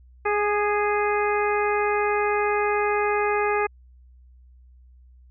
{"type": "harmonic tone with a mistuned harmonic", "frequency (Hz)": 415.4, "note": "G#4", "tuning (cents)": 0, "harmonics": [1, 2, 3, 4, 5, 6], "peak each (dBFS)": [-23, -26, -28, -31, -31, -33], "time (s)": [0.25, 3.67], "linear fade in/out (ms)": 10, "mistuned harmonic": 3, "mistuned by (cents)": -19, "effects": ["added 62 Hz sine -48 dBFS peak until 5.3 s"]}